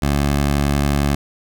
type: tone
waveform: 15% pulse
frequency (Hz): 71.2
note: C#2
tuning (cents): +47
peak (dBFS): -9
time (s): 0.02-1.15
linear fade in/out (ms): 5
effects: none